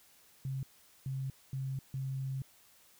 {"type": "tone bursts at uneven times", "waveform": "sine", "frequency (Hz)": 133.7, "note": "C3", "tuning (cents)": 38, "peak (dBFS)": -34, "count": 4, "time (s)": [[0.45, 0.63], [1.06, 1.3], [1.53, 1.79], [1.94, 2.42]], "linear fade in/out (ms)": 2, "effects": ["white hiss -63 dBFS RMS until 2.99 s"]}